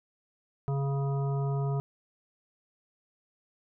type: harmonic tone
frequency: 138.59 Hz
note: C#3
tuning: in tune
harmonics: 1 / 3 / 5 / 7 / 9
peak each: -27 / -37 / -41 / -44 / -46 dBFS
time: 0.68-1.8 s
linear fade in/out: 0 ms
effects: none